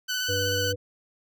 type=tone with vibrato; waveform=15% pulse; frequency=1500 Hz; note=F#6; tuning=23 cents sharp; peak=-20 dBFS; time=0.08-0.73 s; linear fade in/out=20 ms; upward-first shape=square; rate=16 Hz; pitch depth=17 cents each way
type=harmonic tone; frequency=98 Hz; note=G2; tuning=in tune; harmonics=1 / 3 / 5; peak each=-30 / -39 / -28 dBFS; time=0.28-0.76 s; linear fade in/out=20 ms
effects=none